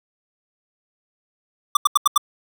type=tone bursts; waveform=square; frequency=1174.7 Hz; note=D6; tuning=in tune; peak=-11 dBFS; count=5; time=1.75-2.178 s; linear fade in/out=5 ms; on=20 ms; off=82 ms; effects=none